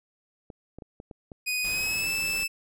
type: clicks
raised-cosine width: 2 ms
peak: -28 dBFS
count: 6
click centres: 0.502 / 0.786 / 0.822 / 1.001 / 1.112 / 1.318 s
type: tone with pitch glide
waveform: sawtooth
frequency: 2489 to 2634 Hz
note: D#7 to E7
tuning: 0 to -2 cents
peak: -23 dBFS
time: 1.46-2.48 s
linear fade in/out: 20 ms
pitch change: +98 cents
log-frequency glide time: 1.67-2.08 s
type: noise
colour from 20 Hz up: pink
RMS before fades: -41 dBFS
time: 1.64-2.44 s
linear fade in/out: 5 ms
effects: none